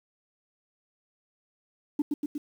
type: tone with echo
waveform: sine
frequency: 293.3 Hz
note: D4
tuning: 2 cents flat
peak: -20 dBFS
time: 1.99-2.02 s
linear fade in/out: 5 ms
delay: 120 ms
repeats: 3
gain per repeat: -3 dB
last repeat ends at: 2.38 s
effects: tanh soft clip ceiling -20 dBFS + 9-bit